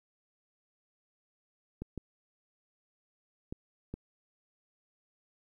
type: clicks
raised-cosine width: 3 ms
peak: -25 dBFS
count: 4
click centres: 1.82 / 1.977 / 3.525 / 3.94 s
effects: 11-bit